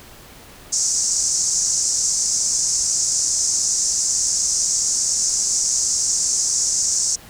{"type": "band-pass noise", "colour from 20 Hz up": "pink", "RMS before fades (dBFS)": -20, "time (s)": [0.72, 7.16], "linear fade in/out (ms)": 10, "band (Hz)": [5700, 7700], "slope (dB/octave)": 48, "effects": ["pink hiss -43 dBFS RMS until 7.29 s"]}